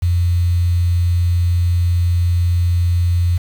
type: tone with quantisation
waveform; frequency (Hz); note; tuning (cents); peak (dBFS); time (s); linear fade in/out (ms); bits
sine; 87.31; F2; 0; -12; 0.02-3.38; 10; 6
effects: none